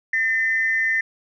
sine tone pair together, 1809 / 2032 Hz, A6 / B6, +48 / +49 cents, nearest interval major second, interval 201 cents, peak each -19 / -22 dBFS, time 0.13-1.01 s, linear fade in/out 5 ms, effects tanh soft clip ceiling -10 dBFS

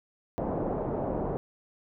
white low-pass noise, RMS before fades -31 dBFS, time 0.38-1.37 s, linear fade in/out 0 ms, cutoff 720 Hz, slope 24 dB/octave, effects none

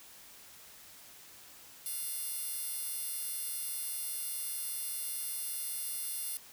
10% pulse tone with high-pass filter, 705 Hz, F5, 16 cents sharp, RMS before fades -38 dBFS, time 1.86-6.37 s, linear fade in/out 0 ms, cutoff 10000 Hz, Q 1, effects white hiss -54 dBFS RMS until 6.52 s

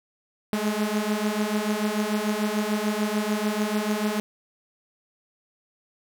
sawtooth beating tone pair, 207.7 / 214.5 Hz, G#3 / A3, 0 / -44 cents, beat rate 6.8 Hz, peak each -23 / -22 dBFS, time 0.53-4.2 s, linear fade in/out 0 ms, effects none

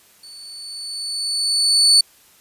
35% pulse tone with level ramp, 4476 Hz, C#8, 16 cents sharp, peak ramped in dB -37 to -7 dBFS, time 0.23-2.01 s, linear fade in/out 5 ms, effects white hiss -52 dBFS RMS until 2.4 s + resampled to 32000 Hz

